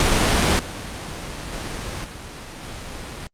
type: noise with level steps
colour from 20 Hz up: pink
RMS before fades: -17 / -31 / -29 / -35 / -33 dBFS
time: 0-3.27 s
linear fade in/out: 2 ms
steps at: 0.59 / 1.52 / 2.04 / 2.63 s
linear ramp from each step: 2 ms
effects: low-pass 8000 Hz 12 dB/octave + Opus 48 kbps